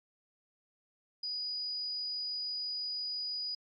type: tone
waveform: sine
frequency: 4927 Hz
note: D#8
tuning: 18 cents flat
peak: -34 dBFS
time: 1.23-3.55 s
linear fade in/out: 5 ms
effects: MP3 32 kbps